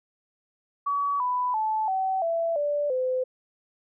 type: tone with pitch steps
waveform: sine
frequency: 1135 / 993.8 / 870.2 / 761.9 / 667.1 / 584.1 / 511.5 Hz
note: C#6 / B5 / A5 / G5 / E5 / D5 / C5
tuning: +41 / +11 / -19 / -49 / +20 / -10 / -39 cents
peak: -23 dBFS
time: 0.86-3.24 s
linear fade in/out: 10 ms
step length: 340 ms
effects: none